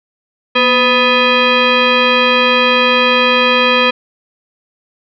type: tone with frequency modulation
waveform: sine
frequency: 987.8 Hz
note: B5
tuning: in tune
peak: -8 dBFS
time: 0.55-3.91 s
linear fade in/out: 10 ms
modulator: 747 Hz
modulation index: 3.2
effects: none